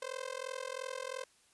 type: tone with amplitude modulation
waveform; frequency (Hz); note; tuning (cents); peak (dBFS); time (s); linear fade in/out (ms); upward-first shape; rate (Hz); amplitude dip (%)
sawtooth; 520; C5; -11; -31; 0.02-1.24; 5; sine; 42.9; 100
effects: white hiss -67 dBFS RMS until 1.53 s + resampled to 24000 Hz